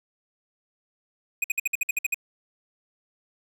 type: tone bursts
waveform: square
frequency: 2489 Hz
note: D#7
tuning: in tune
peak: -22 dBFS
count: 10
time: 1.42-2.144 s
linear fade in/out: 5 ms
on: 22 ms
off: 56 ms
effects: none